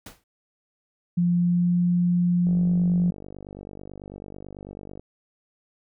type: noise with exponential decay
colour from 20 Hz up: pink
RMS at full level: -37 dBFS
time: 0.06-0.24 s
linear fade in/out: 5 ms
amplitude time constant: 39 ms
type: tone with pitch glide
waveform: sine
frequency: 174.61 to 176.03 Hz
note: F3 to F3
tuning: 0 to +14 cents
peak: -18 dBFS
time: 1.17-3.11 s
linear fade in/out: 10 ms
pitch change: +14 cents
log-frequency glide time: 1.32-1.78 s
type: click train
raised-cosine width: 2 ms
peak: -26 dBFS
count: 125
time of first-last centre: 2.47-4.995 s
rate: 49.1 Hz
effects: none